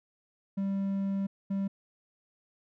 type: tone bursts at uneven times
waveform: triangle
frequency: 196 Hz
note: G3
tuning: in tune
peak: -26 dBFS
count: 2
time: 0.57-1.27 / 1.5-1.68 s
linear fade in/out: 10 ms
effects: none